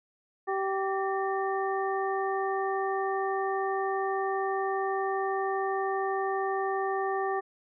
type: harmonic tone with a mistuned harmonic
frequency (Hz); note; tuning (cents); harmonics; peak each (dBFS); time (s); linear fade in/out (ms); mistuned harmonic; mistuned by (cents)
387.5; G4; -20; 1 / 2 / 3 / 5; -30 / -31 / -35 / -38; 0.47-7.41; 20; 5; -110
effects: none